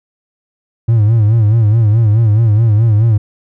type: tone with vibrato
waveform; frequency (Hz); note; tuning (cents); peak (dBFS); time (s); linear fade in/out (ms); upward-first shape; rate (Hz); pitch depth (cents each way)
triangle; 109.8; A2; -3; -4; 0.88-3.18; 10; sine; 4.7; 110
effects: tanh soft clip ceiling 0 dBFS